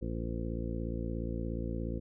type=harmonic tone; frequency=57 Hz; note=A#1; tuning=38 cents flat; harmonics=1 / 2 / 3 / 4 / 5 / 6 / 8 / 9; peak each=-37 / -40 / -42 / -41 / -44 / -43 / -47 / -46 dBFS; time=0.01-2 s; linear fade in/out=20 ms; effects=none